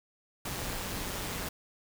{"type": "noise with amplitude modulation", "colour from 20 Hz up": "pink", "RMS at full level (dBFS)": -34, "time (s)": [0.45, 1.49], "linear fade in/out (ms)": 5, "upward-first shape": "sine", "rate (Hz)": 186, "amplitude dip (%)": 50, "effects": []}